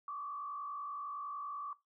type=tone with frequency modulation; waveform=sine; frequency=1152 Hz; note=D6; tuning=34 cents flat; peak=-39 dBFS; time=0.08-1.73 s; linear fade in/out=2 ms; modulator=50.7 Hz; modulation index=0.75; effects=noise-tail reverb RT60 0.2 s tail -19 dB re dry